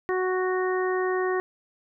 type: harmonic tone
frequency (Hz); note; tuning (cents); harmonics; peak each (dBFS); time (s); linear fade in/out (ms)
370; F#4; 0; 1 / 2 / 3 / 4 / 5; -24 / -33 / -32 / -38 / -33; 0.09-1.4; 0
effects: none